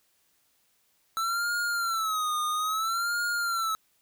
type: tone with vibrato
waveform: square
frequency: 1319 Hz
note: E6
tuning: 1 cent sharp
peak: -27 dBFS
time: 1.17-3.75 s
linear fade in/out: 0 ms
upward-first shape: sine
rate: 0.6 Hz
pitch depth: 130 cents each way
effects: white hiss -69 dBFS RMS until 4.01 s